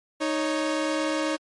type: tone pair together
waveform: sawtooth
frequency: 310.9 / 554 Hz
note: D#4 / C#5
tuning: -1 / -1 cents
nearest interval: minor seventh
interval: 1000 cents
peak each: -22 / -24 dBFS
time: 0.2-1.37 s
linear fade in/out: 20 ms
effects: low-pass 8000 Hz 12 dB/octave + MP3 48 kbps